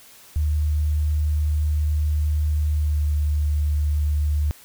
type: tone with pitch glide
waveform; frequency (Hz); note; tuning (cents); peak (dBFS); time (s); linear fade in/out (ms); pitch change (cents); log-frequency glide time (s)
sine; 75.6 to 74.43; D#2 to D2; -49 to +24; -18; 0.36-4.51; 0; -27; 2.74-3.01
effects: white hiss -48 dBFS RMS until 4.64 s